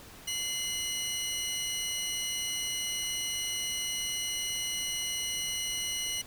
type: tone pair together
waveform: 20% pulse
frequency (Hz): 2067 / 2932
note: C7 / F#7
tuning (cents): -22 / -16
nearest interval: tritone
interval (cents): 606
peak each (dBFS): -33 / -27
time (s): 0.27-6.22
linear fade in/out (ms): 10
effects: pink hiss -50 dBFS RMS until 6.26 s